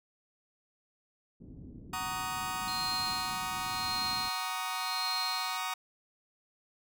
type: low-pass noise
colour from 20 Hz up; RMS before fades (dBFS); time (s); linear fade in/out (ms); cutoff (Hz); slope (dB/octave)
white; -48; 1.4-4.29; 10; 280; 24
type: chord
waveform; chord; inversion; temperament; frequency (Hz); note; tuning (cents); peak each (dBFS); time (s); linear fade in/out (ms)
sawtooth; D# minor seventh; first; just; 746.7 / 933.4 / 1120.1 / 1244.5; F#5 / A#5 / C#6 / D#6; +16 / +2 / +18 / 0; -36 / -35 / -37 / -34; 1.93-5.74; 5
type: tone with tremolo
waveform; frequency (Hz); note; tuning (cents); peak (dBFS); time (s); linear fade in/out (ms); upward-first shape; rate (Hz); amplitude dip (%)
sine; 4197; C8; +5; -32; 2.68-5.57; 0; sine; 0.91; 90
effects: none